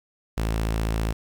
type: tone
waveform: sawtooth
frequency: 55 Hz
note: A1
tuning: in tune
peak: -19 dBFS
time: 0.37-1.13 s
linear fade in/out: 10 ms
effects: 9-bit